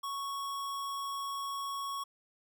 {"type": "tone", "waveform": "square", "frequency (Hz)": 1108.7, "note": "C#6", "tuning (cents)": 0, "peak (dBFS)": -36, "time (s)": [0.03, 2.04], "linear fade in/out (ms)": 10, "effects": []}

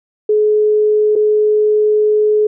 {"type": "tone with dropouts", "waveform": "sine", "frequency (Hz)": 424.6, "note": "G#4", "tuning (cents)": 38, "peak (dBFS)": -9, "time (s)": [0.29, 2.47], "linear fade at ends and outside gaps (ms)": 5, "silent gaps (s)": [1.155, 1.16], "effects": []}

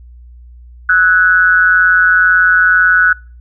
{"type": "tone with amplitude modulation", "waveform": "sine", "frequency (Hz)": 1480, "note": "F#6", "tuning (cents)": 0, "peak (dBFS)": -3, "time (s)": [0.89, 3.13], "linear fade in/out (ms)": 5, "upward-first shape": "sine", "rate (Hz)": 178, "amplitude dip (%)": 75, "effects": ["noise-tail reverb RT60 0.4 s tail -26 dB re dry", "added 60 Hz sine -34 dBFS peak until 3.4 s"]}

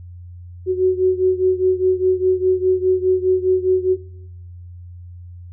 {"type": "beating tone pair", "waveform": "sine", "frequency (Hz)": [370, 374.9], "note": ["F#4", "F#4"], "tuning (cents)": [0, 23], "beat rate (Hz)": 4.9, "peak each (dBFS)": [-15, -19], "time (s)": [0.66, 3.97], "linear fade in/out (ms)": 50, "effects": ["noise-tail reverb RT60 1.0 s tail -22 dB re dry", "added 88 Hz sine -34 dBFS peak until 5.52 s"]}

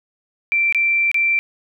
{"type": "tone with dropouts", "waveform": "sine", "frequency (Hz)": 2349, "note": "D7", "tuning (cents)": 0, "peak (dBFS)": -14, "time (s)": [0.52, 1.39], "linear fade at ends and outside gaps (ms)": 0, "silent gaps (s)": [[0.725, 0.747], [1.115, 1.144]], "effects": []}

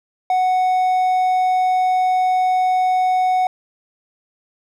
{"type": "tone", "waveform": "triangle", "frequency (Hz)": 740, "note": "F#5", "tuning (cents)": 0, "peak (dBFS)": -12, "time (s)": [0.3, 3.47], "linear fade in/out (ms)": 2, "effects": []}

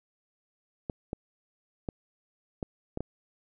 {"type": "clicks", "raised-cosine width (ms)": 2, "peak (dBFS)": -19, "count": 6, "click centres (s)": [0.898, 1.131, 1.888, 2.628, 2.974, 3.006], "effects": []}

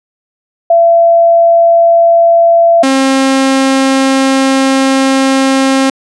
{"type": "tone pair in turn", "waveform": ["sine", "sawtooth"], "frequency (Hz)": [675, 267.9], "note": ["E5", "C4"], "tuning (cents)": [41, 41], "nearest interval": "octave + major third", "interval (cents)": 1600, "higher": "first", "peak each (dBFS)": -3, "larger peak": "neither", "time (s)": [[0.7, 2.83], [2.83, 5.9]], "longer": "second", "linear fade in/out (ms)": 5, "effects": ["resampled to 22050 Hz"]}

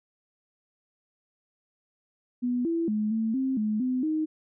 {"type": "tone with pitch steps", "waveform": "sine", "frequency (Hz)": [245.9, 333.1, 212.8, 222.7, 264.2, 213.7, 254.7, 311.8], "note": ["B3", "E4", "G#3", "A3", "C4", "G#3", "C4", "D#4"], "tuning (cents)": [-7, 18, 42, 21, 17, 50, -46, 4], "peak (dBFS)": -24, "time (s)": [2.42, 4.26], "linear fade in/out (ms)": 20, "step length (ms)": 230, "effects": []}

